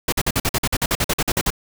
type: noise bursts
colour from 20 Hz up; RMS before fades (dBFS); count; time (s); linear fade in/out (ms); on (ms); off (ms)
pink; -19; 16; 0.08-1.504; 5; 44; 48
effects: none